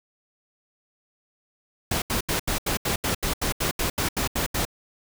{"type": "noise bursts", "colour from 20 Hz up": "pink", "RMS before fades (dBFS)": -25, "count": 15, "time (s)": [1.91, 4.652], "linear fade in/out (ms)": 5, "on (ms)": 110, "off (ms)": 78, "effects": []}